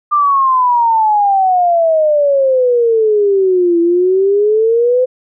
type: exponential two-way sweep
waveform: sine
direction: down then up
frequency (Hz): 1199 to 336 to 514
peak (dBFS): -8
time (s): 0.11-5.06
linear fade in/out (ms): 20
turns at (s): 3.8
effects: none